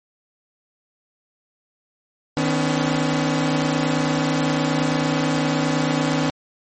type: tone cluster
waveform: sawtooth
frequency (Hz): 155.6 / 253.4 / 282.8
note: D#3 / B3 / C#4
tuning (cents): 0 / +45 / +35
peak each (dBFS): -19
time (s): 2.37-6.3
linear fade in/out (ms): 0
effects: MP3 32 kbps